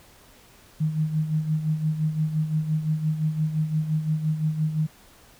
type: tone with tremolo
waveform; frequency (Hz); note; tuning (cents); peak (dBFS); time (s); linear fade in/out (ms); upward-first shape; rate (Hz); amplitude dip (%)
sine; 155.56; D#3; 0; -19; 0.8-4.87; 10; sine; 5.8; 65
effects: pink hiss -53 dBFS RMS until 5.39 s